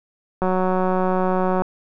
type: click train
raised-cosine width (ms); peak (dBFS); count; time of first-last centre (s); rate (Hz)
1; -8; 223; 0.42-1.62; 185
effects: none